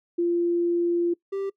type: tone pair in turn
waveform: sine / triangle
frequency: 344.9 / 392.2 Hz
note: F4 / G4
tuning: -22 / +1 cents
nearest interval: major second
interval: 223 cents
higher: second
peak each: -20 / -24 dBFS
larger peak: first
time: 0.18-1.14 / 1.32-1.5 s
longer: first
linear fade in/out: 10 ms
effects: noise-tail reverb RT60 0.1 s tail -22 dB re dry